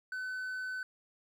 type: tone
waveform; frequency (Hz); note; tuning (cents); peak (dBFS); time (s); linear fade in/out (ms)
triangle; 1512; F#6; +37; -34; 0.12-0.83; 2
effects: none